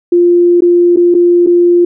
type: tone with dropouts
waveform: sine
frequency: 349.2 Hz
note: F4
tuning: in tune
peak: -4 dBFS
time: 0.12-1.85 s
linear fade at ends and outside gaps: 5 ms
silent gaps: 0.607-0.62 / 0.962-0.97 / 1.143-1.148 / 1.464-1.47 s
effects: none